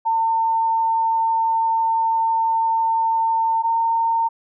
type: tone pair in turn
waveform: sine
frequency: 903 / 913 Hz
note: A5 / A#5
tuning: +45 / -36 cents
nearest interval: unison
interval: 19 cents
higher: second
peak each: -16 dBFS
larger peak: neither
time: 0.05-3.63 / 3.63-4.29 s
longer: first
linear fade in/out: 20 ms
effects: none